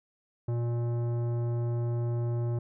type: tone with tanh clipping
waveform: sine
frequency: 118.7 Hz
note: A#2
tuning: 32 cents sharp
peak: -29 dBFS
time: 0.48-2.59 s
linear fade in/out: 5 ms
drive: 14 dB
effects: none